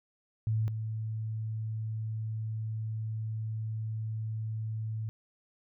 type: tone pair in turn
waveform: sine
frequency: 110 / 110 Hz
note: A2 / A2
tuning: 0 / 0 cents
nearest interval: unison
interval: 0 cents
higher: neither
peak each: -26 / -32 dBFS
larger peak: first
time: 0.47-0.68 / 0.68-5.09 s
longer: second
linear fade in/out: 0 ms
effects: none